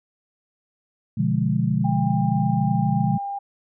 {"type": "chord", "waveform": "sine", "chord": "B diminished seventh", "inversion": "none", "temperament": "equal", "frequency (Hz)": [123.47, 146.83, 174.61, 207.7], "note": ["B2", "D3", "F3", "Ab3"], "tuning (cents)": [0, 0, 0, 0], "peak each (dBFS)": -24, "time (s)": [1.17, 3.18], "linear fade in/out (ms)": 10}
{"type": "tone", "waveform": "sine", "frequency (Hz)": 800, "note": "G5", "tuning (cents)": 35, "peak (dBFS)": -26, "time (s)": [1.84, 3.39], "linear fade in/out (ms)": 10}
{"effects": []}